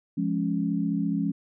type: chord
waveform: sine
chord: Db major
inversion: first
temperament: just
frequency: 173.24 / 207.9 / 277.2 Hz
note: F3 / Ab3 / Db4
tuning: -14 / +2 / 0 cents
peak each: -28 dBFS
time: 0.17-1.32 s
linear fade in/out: 10 ms
effects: none